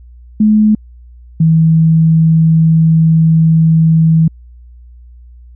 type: tone pair in turn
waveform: sine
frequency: 213.7 / 161.25 Hz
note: G#3 / E3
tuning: +50 / -38 cents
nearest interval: perfect fourth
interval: 488 cents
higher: first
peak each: -5 dBFS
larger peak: neither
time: 0.4-0.75 / 1.4-4.28 s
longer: second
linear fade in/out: 5 ms
effects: added 60 Hz sine -34 dBFS peak until 5.55 s